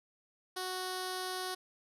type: tone with notch filter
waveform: 5% pulse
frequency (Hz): 370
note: F#4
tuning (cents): 0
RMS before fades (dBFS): -38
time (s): 0.56-1.55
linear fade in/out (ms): 10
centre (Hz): 2400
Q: 0.91
effects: low-pass 11000 Hz 12 dB/octave